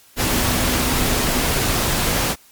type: tone in noise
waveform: sine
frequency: 250 Hz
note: B3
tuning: 21 cents sharp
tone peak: -27 dBFS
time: 0.16-1.45 s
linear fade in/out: 50 ms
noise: pink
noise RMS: -19 dBFS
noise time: 0.16-2.36 s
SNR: -11 dB
effects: white hiss -50 dBFS RMS until 2.51 s + MP3 96 kbps